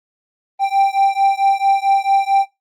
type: beating tone pair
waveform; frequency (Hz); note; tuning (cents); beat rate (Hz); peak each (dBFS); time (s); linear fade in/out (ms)
triangle; 784 / 788.5; G5 / G5; 0 / +10; 4.5; -13; 0.59-2.46; 50
effects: noise-tail reverb RT60 0.2 s tail -17 dB re dry + Opus 32 kbps